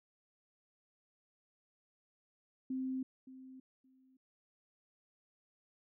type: tone with echo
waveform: sine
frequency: 260.8 Hz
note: C4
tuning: 5 cents flat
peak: -35 dBFS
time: 2.7-3.03 s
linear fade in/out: 5 ms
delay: 570 ms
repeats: 2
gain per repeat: -15 dB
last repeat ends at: 4.17 s
effects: none